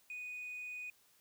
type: tone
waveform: sine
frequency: 2481 Hz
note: D#7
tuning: 6 cents flat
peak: -40 dBFS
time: 0.1-0.9 s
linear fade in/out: 2 ms
effects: tanh soft clip ceiling -40 dBFS + white hiss -69 dBFS RMS until 1.2 s